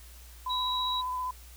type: tone with vibrato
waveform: sine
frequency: 1007 Hz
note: B5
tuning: 33 cents sharp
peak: -30 dBFS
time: 0.46-1.31 s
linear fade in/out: 5 ms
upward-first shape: triangle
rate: 15 Hz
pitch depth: 19 cents each way
type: tone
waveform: sine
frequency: 3882 Hz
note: B7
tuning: 31 cents flat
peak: -30 dBFS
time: 0.49-1.02 s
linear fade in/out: 20 ms
effects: added 60 Hz sine -48 dBFS peak until 1.56 s + white hiss -54 dBFS RMS until 1.56 s